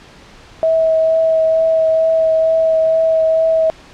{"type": "tone with vibrato", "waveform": "sine", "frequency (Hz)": 645, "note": "E5", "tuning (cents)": -38, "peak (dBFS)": -10, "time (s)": [0.63, 3.7], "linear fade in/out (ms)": 0, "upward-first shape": "triangle", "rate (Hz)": 2.2, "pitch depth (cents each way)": 12, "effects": ["pink hiss -41 dBFS RMS until 3.93 s", "low-pass 5000 Hz 12 dB/octave"]}